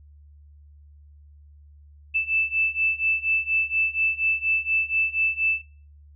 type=beating tone pair; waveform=sine; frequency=2637 / 2641.2 Hz; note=E7 / E7; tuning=0 / +3 cents; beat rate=4.2 Hz; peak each=-25 / -23 dBFS; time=2.14-5.62 s; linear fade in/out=20 ms; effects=noise-tail reverb RT60 0.5 s tail -26 dB re dry + added 73 Hz sine -47 dBFS peak until 6.15 s